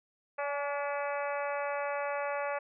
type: harmonic tone with a mistuned harmonic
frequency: 286.3 Hz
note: D4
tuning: 44 cents flat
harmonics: 2 / 3 / 4 / 5 / 6 / 7 / 8 / 9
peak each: -34 / -38 / -40 / -42 / -44 / -45 / -46 / -47 dBFS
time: 0.38-2.59 s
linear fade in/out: 10 ms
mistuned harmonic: 3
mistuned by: -22 cents
effects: none